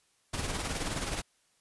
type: noise with tremolo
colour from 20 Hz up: pink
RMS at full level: -32 dBFS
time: 0.33-1.22 s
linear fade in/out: 10 ms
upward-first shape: sine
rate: 19 Hz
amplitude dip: 50%
effects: white hiss -70 dBFS RMS until 1.6 s + resampled to 24000 Hz